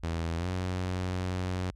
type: tone with pitch glide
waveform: sawtooth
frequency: 83 to 91.56 Hz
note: E2 to F#2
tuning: +12 to -18 cents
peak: -26 dBFS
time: 0.03-1.71 s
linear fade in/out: 10 ms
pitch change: +170 cents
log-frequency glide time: 0.37-0.48 s
effects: added 50 Hz sine -49 dBFS peak until 1.75 s + low-pass 7000 Hz 12 dB/octave